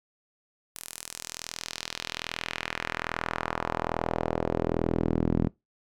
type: tone with band-pass filter sweep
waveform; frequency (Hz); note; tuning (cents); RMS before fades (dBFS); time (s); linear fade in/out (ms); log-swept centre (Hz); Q
sawtooth; 41.2; E1; 0; -31; 0.75-5.48; 10; 11000 to 230; 1.3
effects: noise-tail reverb RT60 0.2 s tail -22 dB re dry